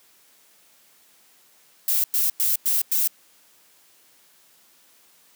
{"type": "noise bursts", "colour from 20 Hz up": "violet", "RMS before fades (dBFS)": -21, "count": 5, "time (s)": [1.88, 3.076], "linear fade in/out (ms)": 2, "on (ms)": 160, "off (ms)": 99, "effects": ["white hiss -57 dBFS RMS until 5.35 s", "high-pass 150 Hz 12 dB/octave"]}